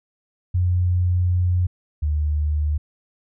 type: tone pair in turn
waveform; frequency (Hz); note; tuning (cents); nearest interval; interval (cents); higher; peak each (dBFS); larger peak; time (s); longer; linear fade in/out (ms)
sine; 89.5 / 75.26; F2 / D2; +43 / +43; minor third; 300; first; -16 / -18; first; 0.54-1.67 / 2.02-2.78; first; 10
effects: none